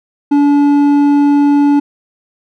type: tone with hard clipping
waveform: sine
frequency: 287.3 Hz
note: D4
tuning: 38 cents flat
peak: -8 dBFS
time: 0.31-1.8 s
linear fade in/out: 10 ms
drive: 6 dB
effects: none